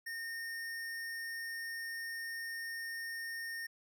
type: tone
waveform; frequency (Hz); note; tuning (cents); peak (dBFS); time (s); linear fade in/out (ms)
square; 1833; A#6; -30; -40; 0.06-3.67; 10
effects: none